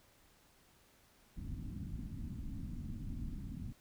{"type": "low-pass noise", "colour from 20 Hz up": "pink", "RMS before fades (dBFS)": -43, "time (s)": [1.36, 3.73], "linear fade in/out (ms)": 20, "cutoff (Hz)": 280, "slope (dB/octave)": 48, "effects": ["pink hiss -67 dBFS RMS until 3.8 s"]}